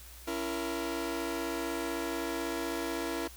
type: chord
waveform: sawtooth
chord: A# diminished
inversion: first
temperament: just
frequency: 279.7 / 335.6 / 466.2 Hz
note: C#4 / E4 / A#4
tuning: +16 / +31 / 0 cents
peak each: -35 / -31 / -35 dBFS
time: 0.27-3.28 s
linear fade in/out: 10 ms
effects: added 60 Hz sine -50 dBFS peak until 3.36 s + white hiss -52 dBFS RMS until 3.36 s